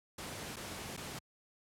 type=noise with dropouts; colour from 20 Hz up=pink; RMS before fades=-43 dBFS; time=0.18-1.19 s; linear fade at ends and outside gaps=5 ms; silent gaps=0.56-0.566 / 0.967-0.974 s; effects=high-pass 80 Hz 12 dB/octave + low-pass 12000 Hz 12 dB/octave